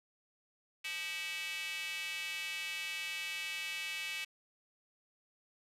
square tone with high-pass filter, 174.61 Hz, F3, in tune, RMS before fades -40 dBFS, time 0.84-4.25 s, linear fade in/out 10 ms, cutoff 2500 Hz, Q 4.2, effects resampled to 32000 Hz + 10-bit

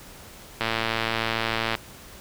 click train, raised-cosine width 0.3 ms, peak -8 dBFS, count 130, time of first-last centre 0.61-1.752 s, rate 113 Hz, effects pink hiss -45 dBFS RMS until 2.2 s

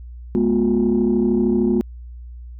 sine tone cluster, 209.6 / 242.7 / 357.9 Hz, G#3 / B3 / F4, +16 / -30 / +42 cents, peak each -18 dBFS, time 0.35-1.81 s, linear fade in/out 0 ms, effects tanh soft clip ceiling -9 dBFS + added 60 Hz sine -33 dBFS peak until 2.59 s

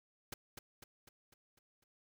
pink noise with echo, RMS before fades -43 dBFS, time 0.32-0.34 s, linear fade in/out 5 ms, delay 250 ms, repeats 6, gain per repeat -5 dB, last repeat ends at 1.84 s, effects none

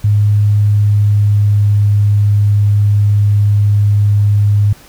sine tone with pitch glide, 103.83 to 102.93 Hz, G#2 to G#2, 0 to -15 cents, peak -7 dBFS, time 0.04-4.73 s, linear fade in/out 5 ms, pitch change -15 cents, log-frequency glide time 0.31-1.89 s, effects pink hiss -41 dBFS RMS until 4.88 s

